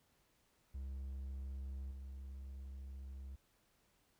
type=tone with level steps; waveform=triangle; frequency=67 Hz; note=C2; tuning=42 cents sharp; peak=-40 / -44 dBFS; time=0.74-3.36 s; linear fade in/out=10 ms; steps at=1.91 s; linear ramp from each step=5 ms; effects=pink hiss -75 dBFS RMS until 4.19 s